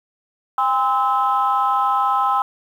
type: tone cluster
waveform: sine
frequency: 804 / 1032 / 1298 Hz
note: G5 / C6 / E6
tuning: +44 / -24 / -27 cents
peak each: -19 dBFS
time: 0.58-2.42 s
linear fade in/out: 2 ms
effects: tanh soft clip ceiling -8 dBFS + 8-bit